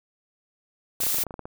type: noise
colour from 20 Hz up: blue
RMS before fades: -25 dBFS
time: 1-1.24 s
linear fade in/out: 10 ms
type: clicks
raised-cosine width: 1 ms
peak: -22 dBFS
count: 11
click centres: 1.003 / 1.035 / 1.067 / 1.145 / 1.185 / 1.237 / 1.267 / 1.308 / 1.341 / 1.393 / 1.455 s
effects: none